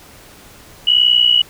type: tone pair together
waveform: sine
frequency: 2899 / 2960 Hz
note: F#7 / F#7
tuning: -36 / 0 cents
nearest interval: unison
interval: 36 cents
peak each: -12 dBFS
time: 0.87-1.42 s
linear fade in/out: 5 ms
effects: pink hiss -42 dBFS RMS until 1.49 s